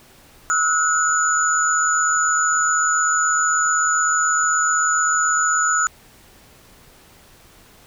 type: tone cluster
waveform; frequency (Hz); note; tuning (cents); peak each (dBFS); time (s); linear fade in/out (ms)
sine; 1297 / 1453 / 6920; E6 / F#6 / A8; -28 / -32 / -30; -20; 0.5-5.87; 0
effects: pink hiss -49 dBFS RMS until 7.86 s